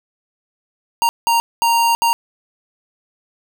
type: tone bursts at uneven times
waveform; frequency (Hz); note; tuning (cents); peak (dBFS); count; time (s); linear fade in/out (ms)
square; 930; A#5; -4; -13; 4; 1.02-1.09 / 1.27-1.4 / 1.62-1.95 / 2.02-2.13; 0
effects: none